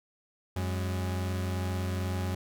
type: tone pair together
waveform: 40% pulse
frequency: 91.58 / 205.6 Hz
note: F#2 / G#3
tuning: -17 / -17 cents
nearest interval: octave + major second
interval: 1400 cents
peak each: -29 / -38 dBFS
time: 0.56-2.35 s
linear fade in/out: 5 ms
effects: none